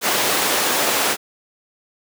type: high-pass noise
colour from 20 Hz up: pink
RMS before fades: -19 dBFS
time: 0.01-1.17 s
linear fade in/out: 50 ms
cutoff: 400 Hz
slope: 12 dB/octave
effects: none